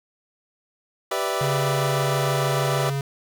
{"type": "chord", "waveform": "25% pulse", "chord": "E minor seventh", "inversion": "first", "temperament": "equal with one note detuned", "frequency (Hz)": [389.3, 493.9, 587.3, 659.3], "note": ["G4", "B4", "D5", "E5"], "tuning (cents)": [-12, 0, 0, 0], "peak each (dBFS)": -25, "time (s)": [1.11, 2.9], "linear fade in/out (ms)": 5}
{"type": "tone", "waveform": "square", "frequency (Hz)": 138.59, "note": "C#3", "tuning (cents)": 0, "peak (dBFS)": -24, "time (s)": [1.41, 3.01], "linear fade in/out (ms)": 2}
{"effects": []}